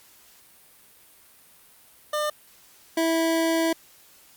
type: tone pair in turn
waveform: 25% pulse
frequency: 601 / 327.7 Hz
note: D5 / E4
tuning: +40 / -10 cents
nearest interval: minor seventh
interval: 1050 cents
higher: first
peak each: -20 / -17 dBFS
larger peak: second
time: 2.13-2.3 / 2.97-3.73 s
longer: second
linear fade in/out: 5 ms
effects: white hiss -54 dBFS RMS until 4.36 s + Opus 48 kbps